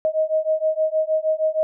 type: beating tone pair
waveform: sine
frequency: 625 / 631.4 Hz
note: D#5 / D#5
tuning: +8 / +25 cents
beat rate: 6.4 Hz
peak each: -21 dBFS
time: 0.05-1.63 s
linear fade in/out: 0 ms
effects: none